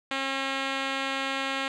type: tone with low-pass filter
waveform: 5% pulse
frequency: 270.3 Hz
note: C#4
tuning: 44 cents flat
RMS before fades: -30 dBFS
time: 0.11-1.68 s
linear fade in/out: 2 ms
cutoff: 4600 Hz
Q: 1
effects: none